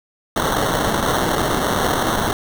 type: noise with sample-and-hold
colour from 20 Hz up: blue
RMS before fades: -19 dBFS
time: 0.36-2.33 s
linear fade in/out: 2 ms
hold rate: 2450 Hz
effects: none